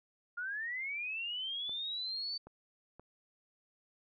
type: linear sweep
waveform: sine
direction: up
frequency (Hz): 1396.9 to 4572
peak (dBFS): -36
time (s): 0.37-2.38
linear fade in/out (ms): 10
type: clicks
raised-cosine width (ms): 1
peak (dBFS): -38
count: 3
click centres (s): 1.694 / 2.47 / 2.996
effects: none